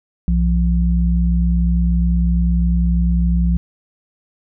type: tone pair together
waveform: sine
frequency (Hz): 61.6 / 173.03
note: B1 / F3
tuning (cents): -4 / -16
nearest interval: octave + tritone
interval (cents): 1788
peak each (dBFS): -14 / -17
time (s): 0.28-3.57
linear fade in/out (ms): 0
effects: none